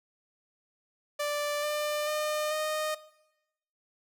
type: tone with pitch steps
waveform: sawtooth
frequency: 587.3 / 596.9 / 606.6 / 616.5 Hz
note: D5 / D5 / D#5 / D#5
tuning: 0 / +28 / -44 / -16 cents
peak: -25 dBFS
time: 1.19-2.95 s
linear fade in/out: 10 ms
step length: 440 ms
effects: noise-tail reverb RT60 0.9 s tail -18 dB re dry